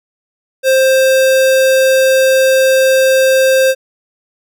square tone, 527 Hz, C5, 12 cents sharp, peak -8 dBFS, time 0.63-3.75 s, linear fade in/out 50 ms, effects none

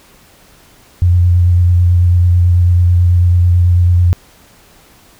sine tone with vibrato, 88.2 Hz, F2, 18 cents sharp, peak -6 dBFS, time 1.02-4.13 s, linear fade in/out 0 ms, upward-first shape sine, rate 9.1 Hz, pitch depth 21 cents each way, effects pink hiss -45 dBFS RMS until 5.19 s

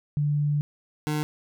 sine / 25% pulse tone pair in turn, 146.83 / 151.22 Hz, D3 / D#3, 0 / -49 cents, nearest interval minor second, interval 51 cents, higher second, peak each -21 dBFS, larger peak neither, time 0.17-0.61 / 1.07-1.23 s, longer first, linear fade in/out 0 ms, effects none

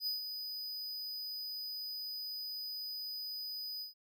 square tone with ADSR envelope, 4978 Hz, D#8, in tune, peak -33 dBFS, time 0-3.94 s, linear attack 66 ms, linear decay 140 ms, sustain -7 dB, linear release 130 ms, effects none

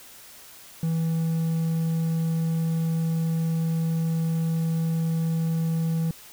triangle tone, 163.3 Hz, E3, 16 cents flat, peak -20 dBFS, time 0.83-6.11 s, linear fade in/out 2 ms, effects white hiss -47 dBFS RMS until 6.32 s

